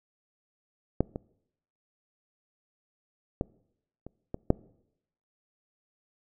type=clicks; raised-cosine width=2 ms; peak=-9 / -20 / -14 / -28 / -20 / -6 dBFS; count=6; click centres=1.006 / 1.159 / 3.411 / 4.066 / 4.344 / 4.504 s; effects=noise-tail reverb RT60 0.8 s tail -24 dB re dry